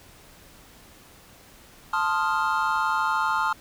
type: chord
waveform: triangle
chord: F dominant seventh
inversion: first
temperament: equal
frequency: 880 / 1046.5 / 1244.5 / 1396.9 Hz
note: A5 / C6 / Eb6 / F6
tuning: 0 / 0 / 0 / 0 cents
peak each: -25 / -26 / -26 / -25 dBFS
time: 1.93-3.53 s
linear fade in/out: 5 ms
effects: pink hiss -51 dBFS RMS until 3.6 s